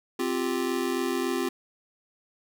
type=chord; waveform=square; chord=C suspended fourth; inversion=none; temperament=just; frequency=261.6 / 348.8 / 392.4 Hz; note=C4 / F4 / G4; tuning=0 / -2 / +2 cents; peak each=-31 / -30 / -32 dBFS; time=0.19-1.49 s; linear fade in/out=5 ms; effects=none